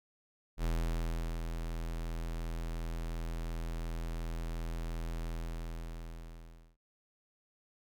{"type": "tone with ADSR envelope", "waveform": "square", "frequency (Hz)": 41.4, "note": "E1", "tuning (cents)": 8, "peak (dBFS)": -30, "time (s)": [0.57, 6.77], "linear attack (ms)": 70, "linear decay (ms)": 760, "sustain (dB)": -6, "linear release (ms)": 1500, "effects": []}